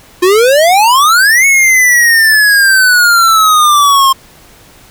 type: exponential two-way sweep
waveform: square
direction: up then down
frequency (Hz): 349.2 to 2217 to 1060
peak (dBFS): -5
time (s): 0.22-4.13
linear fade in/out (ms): 10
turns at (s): 1.46
effects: pink hiss -40 dBFS RMS until 4.9 s